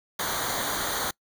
pink noise with comb filter, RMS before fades -29 dBFS, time 0.19-1.11 s, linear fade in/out 5 ms, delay 0.38 ms, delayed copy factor -0.8, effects noise-tail reverb RT60 0.1 s tail -24 dB re dry

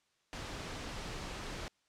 pink noise, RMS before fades -42 dBFS, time 0.33-1.68 s, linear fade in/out 0 ms, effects white hiss -75 dBFS RMS until 1.88 s + low-pass 6000 Hz 12 dB/octave

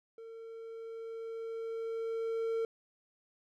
triangle tone with level ramp, 453.5 Hz, A#4, 48 cents flat, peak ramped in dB -44 to -28 dBFS, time 0.18-2.65 s, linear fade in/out 2 ms, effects none

